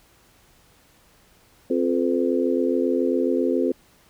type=harmonic tone with a mistuned harmonic; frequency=87.31 Hz; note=F2; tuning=in tune; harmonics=3 / 4 / 5 / 6; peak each=-23 / -24 / -25 / -26 dBFS; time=1.7-3.72 s; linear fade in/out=5 ms; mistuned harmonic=6; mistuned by=-54 cents; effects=pink hiss -57 dBFS RMS until 4.09 s